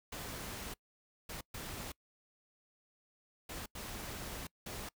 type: noise bursts at uneven times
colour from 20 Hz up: pink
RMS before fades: -44 dBFS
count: 6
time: 0.12-0.74 / 1.29-1.41 / 1.54-1.92 / 3.49-3.66 / 3.75-4.47 / 4.66-4.89 s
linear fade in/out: 5 ms
effects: noise-tail reverb RT60 0.1 s tail -24 dB re dry